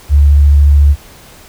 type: tone with vibrato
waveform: sine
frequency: 71.9 Hz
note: D2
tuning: 36 cents flat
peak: -3 dBFS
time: 0.09-0.96 s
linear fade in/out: 50 ms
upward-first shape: sine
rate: 14 Hz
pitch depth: 15 cents each way
effects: pink hiss -38 dBFS RMS until 1.48 s